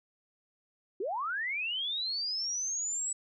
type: linear sweep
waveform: sine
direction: up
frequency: 337 to 7902 Hz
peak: -31 dBFS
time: 1-3.13 s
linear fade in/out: 5 ms
effects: none